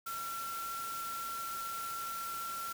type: tone in noise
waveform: sine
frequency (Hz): 1358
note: F6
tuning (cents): -49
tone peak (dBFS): -38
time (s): 0.06-2.73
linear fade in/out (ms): 10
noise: white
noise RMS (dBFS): -45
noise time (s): 0.06-2.73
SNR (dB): +4
effects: none